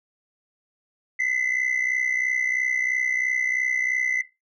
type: tone pair together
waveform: sine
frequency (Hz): 2003 / 2066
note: B6 / C7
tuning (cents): +24 / -22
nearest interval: minor second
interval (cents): 54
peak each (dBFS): -22 / -22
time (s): 1.19-4.22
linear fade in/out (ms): 10
effects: noise-tail reverb RT60 0.2 s tail -17 dB re dry + tanh soft clip ceiling -18 dBFS